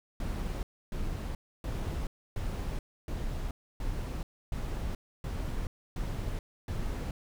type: noise bursts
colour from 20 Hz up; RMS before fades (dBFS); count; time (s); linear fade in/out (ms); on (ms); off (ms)
brown; -34; 10; 0.2-7.11; 2; 430; 290
effects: none